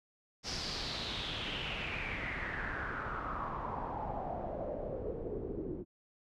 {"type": "noise with low-pass filter sweep", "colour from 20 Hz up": "pink", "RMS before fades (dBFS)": -39, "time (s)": [0.43, 5.85], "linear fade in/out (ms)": 50, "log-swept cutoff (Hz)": [5400, 330], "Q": 5, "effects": []}